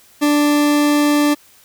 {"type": "tone", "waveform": "40% pulse", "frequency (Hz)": 293.7, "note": "D4", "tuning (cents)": 0, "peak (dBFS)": -11, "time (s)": [0.21, 1.35], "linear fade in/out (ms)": 20, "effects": ["white hiss -49 dBFS RMS until 1.64 s"]}